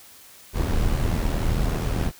brown noise with amplitude modulation, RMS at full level -20 dBFS, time 0.53-2.12 s, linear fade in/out 50 ms, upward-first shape sine, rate 79.1 Hz, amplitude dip 55%, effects white hiss -48 dBFS RMS until 2.19 s

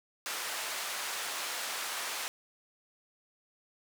pink band-pass noise, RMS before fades -37 dBFS, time 0.26-2.28 s, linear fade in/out 0 ms, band 900 to 13000 Hz, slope 12 dB/octave, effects none

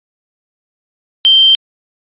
sine tone, 3136 Hz, G7, in tune, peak -4 dBFS, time 1.25-1.55 s, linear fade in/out 0 ms, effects resampled to 8000 Hz

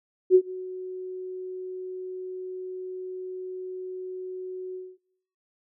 sine tone with ADSR envelope, 370 Hz, F#4, in tune, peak -10 dBFS, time 0.3-4.98 s, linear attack 50 ms, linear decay 66 ms, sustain -22 dB, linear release 230 ms, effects noise-tail reverb RT60 0.8 s tail -22 dB re dry

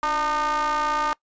square ring-modulated tone, 155.56 Hz, D#3, in tune, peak -19 dBFS, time 0.03-1.13 s, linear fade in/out 0 ms, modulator 1060 Hz, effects noise-tail reverb RT60 0.1 s tail -23 dB re dry + resampled to 16000 Hz

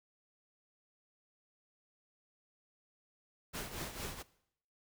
pink noise with tremolo, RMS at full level -40 dBFS, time 3.53-4.23 s, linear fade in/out 20 ms, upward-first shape triangle, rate 4.4 Hz, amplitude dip 70%, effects noise-tail reverb RT60 0.7 s tail -19 dB re dry

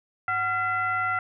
sine tone with frequency modulation, 1380 Hz, F6, 21 cents flat, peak -23 dBFS, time 0.28-1.19 s, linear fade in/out 2 ms, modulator 638 Hz, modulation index 0.89, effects none

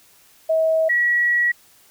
sine tone pair in turn, 642 / 1923.8 Hz, E5 / B6, -46 / -46 cents, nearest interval octave + perfect fifth, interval 1900 cents, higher second, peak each -15 dBFS, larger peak neither, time 0.49-0.89 / 0.89-1.52 s, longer second, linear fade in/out 10 ms, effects white hiss -53 dBFS RMS until 1.9 s

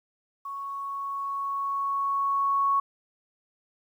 sine tone with level ramp, 1108.7 Hz, C#6, in tune, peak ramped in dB -33 to -20 dBFS, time 0.45-2.8 s, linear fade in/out 5 ms, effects 10-bit

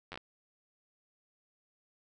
slowing click train, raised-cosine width 0.3 ms, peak -26 dBFS, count 5, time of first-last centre 0.12-0.175 s, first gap 10 ms, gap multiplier 1.22, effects none

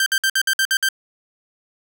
sawtooth tone bursts, 1568 Hz, G6, in tune, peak -12 dBFS, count 8, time 0-0.888 s, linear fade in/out 2 ms, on 62 ms, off 56 ms, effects none

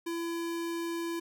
square tone, 336.7 Hz, E4, 37 cents sharp, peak -33 dBFS, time 0.06-1.2 s, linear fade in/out 10 ms, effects none

